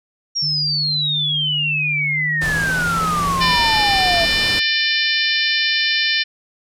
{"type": "exponential sweep", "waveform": "sine", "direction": "down", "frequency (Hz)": [5650, 659.3], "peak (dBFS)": -17, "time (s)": [0.35, 4.26], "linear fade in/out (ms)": 20}
{"type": "tone with pitch glide", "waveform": "sine", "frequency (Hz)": [150, 170.33], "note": ["D3", "F3"], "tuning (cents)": [37, -43], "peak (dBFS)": -25, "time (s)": [0.42, 3.56], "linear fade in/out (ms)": 10, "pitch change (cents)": 220, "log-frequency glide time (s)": [2.09, 3.09]}
{"type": "noise", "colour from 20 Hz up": "pink", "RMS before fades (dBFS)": -26, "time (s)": [2.41, 4.6], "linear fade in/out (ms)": 10}
{"type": "harmonic tone", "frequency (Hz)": 597, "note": "D5", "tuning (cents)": 28, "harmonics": [3, 4, 5, 6, 7, 8, 9], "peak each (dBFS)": [-21, -22, -23, -24, -24, -25, -26], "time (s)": [3.4, 6.24], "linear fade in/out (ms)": 20}
{"effects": ["low-pass 11000 Hz 12 dB/octave"]}